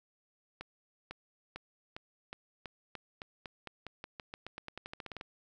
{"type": "accelerating click train", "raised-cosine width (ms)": 0.3, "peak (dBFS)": -26, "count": 25, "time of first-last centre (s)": [0.61, 5.211], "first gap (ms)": 500, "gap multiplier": 0.9, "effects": []}